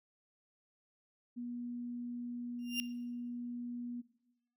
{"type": "tone", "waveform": "sine", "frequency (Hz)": 241.6, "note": "B3", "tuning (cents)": -38, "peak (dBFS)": -39, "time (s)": [1.36, 4.02], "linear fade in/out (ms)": 20}
{"type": "tone with exponential growth", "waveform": "35% pulse", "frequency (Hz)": 2794, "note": "F7", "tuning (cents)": 0, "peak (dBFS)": -29, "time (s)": [2.59, 2.8], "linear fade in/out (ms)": 0, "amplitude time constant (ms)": 44}
{"effects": ["noise-tail reverb RT60 0.9 s tail -17 dB re dry"]}